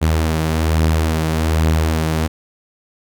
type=beating tone pair; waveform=sawtooth; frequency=78.5 / 79.7 Hz; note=D#2 / D#2; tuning=+16 / +42 cents; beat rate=1.2 Hz; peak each=-18 / -11 dBFS; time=0.01-2.28 s; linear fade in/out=20 ms; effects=none